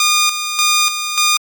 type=tone with tremolo; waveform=10% pulse; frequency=1217 Hz; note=D#6; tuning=39 cents flat; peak=-3 dBFS; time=0-1.37 s; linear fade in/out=2 ms; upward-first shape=square; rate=1.7 Hz; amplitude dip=60%; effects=Opus 48 kbps